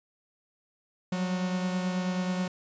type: beating tone pair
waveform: 45% pulse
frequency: 182.1 / 191.4 Hz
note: F#3 / G3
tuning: -27 / -41 cents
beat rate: 9.3 Hz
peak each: -28 / -37 dBFS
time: 1.12-2.48 s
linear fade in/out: 5 ms
effects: resampled to 16000 Hz